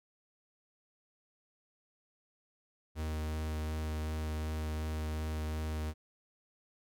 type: tone with vibrato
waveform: 45% pulse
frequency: 77.78 Hz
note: D#2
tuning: in tune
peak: -34 dBFS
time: 2.95-5.94 s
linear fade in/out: 50 ms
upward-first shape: sine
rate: 2.7 Hz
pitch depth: 9 cents each way
effects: none